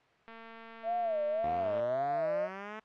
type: click train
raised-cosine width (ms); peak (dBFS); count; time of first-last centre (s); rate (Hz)
0.3; -32; 346; 0.28-1.8; 227
type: tone with vibrato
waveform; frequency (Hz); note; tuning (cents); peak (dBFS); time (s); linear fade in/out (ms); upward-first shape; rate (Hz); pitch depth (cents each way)
sine; 651; E5; -22; -29; 0.83-2.49; 50; sine; 1.8; 150
type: linear sweep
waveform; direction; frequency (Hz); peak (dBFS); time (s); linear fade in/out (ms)
5% pulse; up; 73.42 to 220; -28; 1.43-2.8; 10
effects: white hiss -64 dBFS RMS until 2.84 s + low-pass 2000 Hz 12 dB/octave